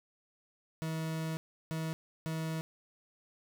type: tone bursts at uneven times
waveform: 40% pulse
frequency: 160.3 Hz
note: E3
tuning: 48 cents flat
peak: -33 dBFS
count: 3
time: 0.82-1.37 / 1.71-1.93 / 2.26-2.61 s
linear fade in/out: 0 ms
effects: none